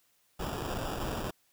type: noise with sample-and-hold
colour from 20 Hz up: pink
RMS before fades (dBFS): -35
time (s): 0.39-1.31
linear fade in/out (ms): 10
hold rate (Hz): 2100
effects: white hiss -70 dBFS RMS until 1.52 s